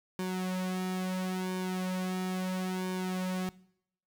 sawtooth tone with flanger, 185 Hz, F#3, in tune, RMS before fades -33 dBFS, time 0.19-3.49 s, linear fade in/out 0 ms, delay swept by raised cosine 1.5 to 3.5 ms, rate 0.74 Hz, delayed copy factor -0.8, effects noise-tail reverb RT60 0.7 s tail -21 dB re dry

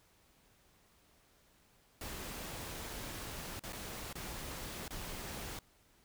pink noise with dropouts, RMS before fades -44 dBFS, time 2.01-5.59 s, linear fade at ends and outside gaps 2 ms, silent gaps 3.595-3.636 / 3.725-3.73 / 4.129-4.154 / 4.88-4.906 s, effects pink hiss -68 dBFS RMS until 6.04 s

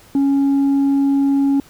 sine tone with tanh clipping, 277.2 Hz, C#4, in tune, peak -13 dBFS, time 0.15-1.6 s, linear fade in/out 2 ms, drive 2 dB, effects pink hiss -47 dBFS RMS until 1.69 s

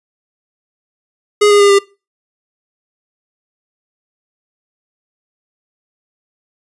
square tone with pitch steps, 415.3 / 409.6 / 403.9 / 398.4 Hz, G#4 / G#4 / G#4 / G4, 0 / -24 / -48 / +28 cents, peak -7 dBFS, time 1.41-1.79 s, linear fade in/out 10 ms, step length 95 ms, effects noise-tail reverb RT60 0.3 s tail -22 dB re dry + resampled to 24000 Hz

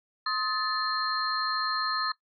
sine tone cluster, 1055 / 1268 / 1749 / 4191 Hz, C6 / D#6 / A6 / C8, +14 / +32 / -11 / +2 cents, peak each -35 / -30 / -33 / -31 dBFS, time 0.26-2.12 s, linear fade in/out 5 ms, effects noise-tail reverb RT60 0.1 s tail -18 dB re dry

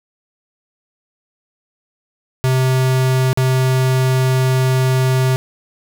square tone with dropouts, 130 Hz, C3, 11 cents flat, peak -13 dBFS, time 2.44-5.36 s, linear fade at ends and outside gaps 0 ms, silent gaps 3.33-3.374 s, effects none

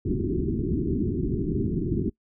white low-pass noise, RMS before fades -26 dBFS, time 0.05-2.1 s, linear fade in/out 10 ms, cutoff 390 Hz, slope 96 dB/octave, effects noise-tail reverb RT60 0.1 s tail -23 dB re dry

